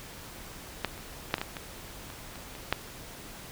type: clicks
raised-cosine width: 0.3 ms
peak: -11 / -30 / -28 / -8 / -19 / -15 / -20 / -26 / -27 / -27 / -8 dBFS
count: 11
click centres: 0.847 / 0.978 / 1.309 / 1.341 / 1.382 / 1.415 / 1.568 / 2.102 / 2.357 / 2.552 / 2.726 s
effects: pink hiss -45 dBFS RMS until 3.51 s